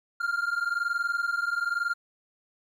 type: tone pair together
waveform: triangle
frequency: 1388 / 1409 Hz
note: F6 / F6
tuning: -11 / +15 cents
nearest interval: unison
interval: 26 cents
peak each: -27 dBFS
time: 0.2-1.94 s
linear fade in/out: 10 ms
effects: none